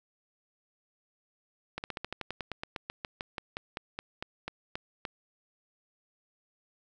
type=slowing click train; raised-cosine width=0.3 ms; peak=-19 dBFS; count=23; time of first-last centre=1.78-5.052 s; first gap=59 ms; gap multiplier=1.08; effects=none